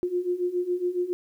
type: beating tone pair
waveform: sine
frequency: 352.6 / 359.8 Hz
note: F4 / F#4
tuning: +17 / -48 cents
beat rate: 7.2 Hz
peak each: -29 / -26 dBFS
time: 0.03-1.13 s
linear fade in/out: 0 ms
effects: 10-bit